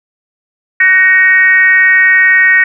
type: tone with frequency modulation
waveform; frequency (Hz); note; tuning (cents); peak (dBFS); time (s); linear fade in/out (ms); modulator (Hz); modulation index
sine; 1869; A#6; +4; -4; 0.8-2.64; 5; 364; 0.74
effects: none